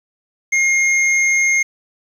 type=tone pair together; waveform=sine; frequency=2138 / 6374 Hz; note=C7 / G8; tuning=+37 / +28 cents; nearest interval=octave + perfect fifth; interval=1891 cents; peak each=-12 / -20 dBFS; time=0.52-1.63 s; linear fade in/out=10 ms; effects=tanh soft clip ceiling -6 dBFS + 7-bit